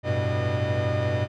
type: tone cluster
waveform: 45% pulse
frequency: 97 / 108.7 / 122 / 609 Hz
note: G2 / A2 / B2 / D#5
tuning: -18 / -21 / -21 / -37 cents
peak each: -27 / -32 / -28 / -28 dBFS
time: 0.03-1.28 s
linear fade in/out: 50 ms
effects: low-pass 3000 Hz 12 dB/octave